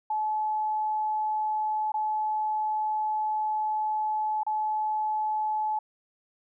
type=tone with dropouts; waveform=sine; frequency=859 Hz; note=A5; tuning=42 cents flat; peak=-25 dBFS; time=0.1-5.79 s; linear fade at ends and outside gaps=5 ms; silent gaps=1.92-1.94 / 4.434-4.465 s; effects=none